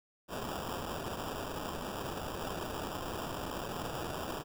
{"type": "noise with sample-and-hold", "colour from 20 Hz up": "white", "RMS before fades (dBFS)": -39, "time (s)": [0.28, 4.44], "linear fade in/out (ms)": 50, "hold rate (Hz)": 2100, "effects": []}